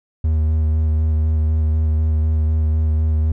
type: tone with vibrato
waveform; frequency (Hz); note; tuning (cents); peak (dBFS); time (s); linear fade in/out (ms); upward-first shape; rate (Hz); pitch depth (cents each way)
triangle; 78.1; D#2; +7; -12; 0.24-3.32; 5; square; 4; 14
effects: none